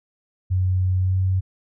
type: tone with pitch glide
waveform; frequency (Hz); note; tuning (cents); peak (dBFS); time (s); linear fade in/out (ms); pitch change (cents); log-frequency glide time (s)
sine; 92.5 to 93.85; F#2 to F#2; 0 to +25; -17; 0.5-1.41; 20; +25; 0.99-1.17
effects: none